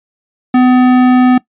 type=tone with tanh clipping; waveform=sine; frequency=252 Hz; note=B3; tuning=35 cents sharp; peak=-7 dBFS; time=0.54-1.38 s; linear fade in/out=5 ms; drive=17 dB; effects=noise-tail reverb RT60 0.1 s tail -20 dB re dry + resampled to 8000 Hz